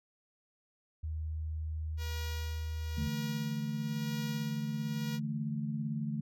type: tone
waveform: sine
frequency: 78.4 Hz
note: D#2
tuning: 14 cents sharp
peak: -34 dBFS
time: 1.03-3.08 s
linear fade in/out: 10 ms
type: tone with tremolo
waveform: 5% pulse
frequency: 478.6 Hz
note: A#4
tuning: 46 cents sharp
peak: -30 dBFS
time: 1.97-5.2 s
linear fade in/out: 50 ms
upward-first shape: sine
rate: 1 Hz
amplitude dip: 65%
type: chord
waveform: sine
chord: D suspended second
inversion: none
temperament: equal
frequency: 146.83 / 164.81 / 220 Hz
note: D3 / E3 / A3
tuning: 0 / 0 / 0 cents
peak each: -36 / -41 / -36 dBFS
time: 2.97-6.21 s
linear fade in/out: 10 ms
effects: none